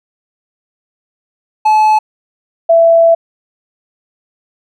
triangle / sine tone pair in turn, 861 / 665.8 Hz, A5 / E5, -38 / +17 cents, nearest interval major third, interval 445 cents, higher first, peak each -4 dBFS, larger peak neither, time 1.65-1.99 / 2.69-3.15 s, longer second, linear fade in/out 10 ms, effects none

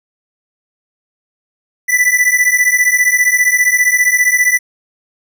square beating tone pair, 1975.5 / 1990.5 Hz, B6 / B6, 0 / +13 cents, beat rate 15 Hz, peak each -13 dBFS, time 1.88-4.59 s, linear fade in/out 20 ms, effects none

